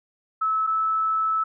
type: tone pair in turn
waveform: sine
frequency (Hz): 1300 / 1306.6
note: E6 / E6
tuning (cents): -24 / -16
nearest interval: unison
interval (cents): 8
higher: second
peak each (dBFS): -20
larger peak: neither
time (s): 0.41-0.67 / 0.67-1.44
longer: second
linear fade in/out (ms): 10
effects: none